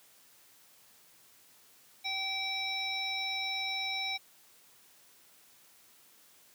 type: harmonic tone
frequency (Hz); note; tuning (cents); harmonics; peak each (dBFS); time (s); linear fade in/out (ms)
772; G5; -27; 1 / 3 / 5 / 7; -41 / -36 / -36 / -41; 2.04-4.18; 20
effects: white hiss -61 dBFS RMS until 6.54 s + high-pass 100 Hz 12 dB/octave